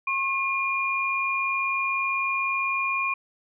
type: tone pair together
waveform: sine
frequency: 1080 / 2418 Hz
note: C#6 / D7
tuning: -45 / +50 cents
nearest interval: octave + major second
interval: 1395 cents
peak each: -27 / -25 dBFS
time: 0.07-3.14 s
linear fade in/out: 5 ms
effects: none